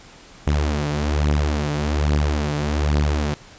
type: beating tone pair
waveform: sawtooth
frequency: 73 / 74.2 Hz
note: D2 / D2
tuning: -10 / +18 cents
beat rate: 1.2 Hz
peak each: -19 / -16 dBFS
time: 0.47-3.34 s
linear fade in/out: 0 ms
effects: pink hiss -45 dBFS RMS until 3.58 s + resampled to 16000 Hz